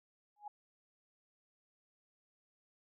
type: tone with exponential growth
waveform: sine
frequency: 830.6 Hz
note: G#5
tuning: in tune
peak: -39 dBFS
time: 0.36-0.48 s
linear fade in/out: 5 ms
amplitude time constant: 25 ms
effects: none